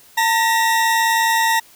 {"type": "tone pair together", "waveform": "40% pulse", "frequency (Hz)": [905, 1908.8], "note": ["A5", "A#6"], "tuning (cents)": [48, 41], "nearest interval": "octave + minor second", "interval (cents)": 1293, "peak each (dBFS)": [-15, -18], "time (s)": [0.17, 1.6], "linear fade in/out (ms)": 10, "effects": ["white hiss -48 dBFS RMS until 1.75 s"]}